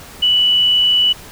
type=tone; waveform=sine; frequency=2960 Hz; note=F#7; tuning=in tune; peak=-10 dBFS; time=0.22-1.13 s; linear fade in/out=10 ms; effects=pink hiss -37 dBFS RMS until 1.31 s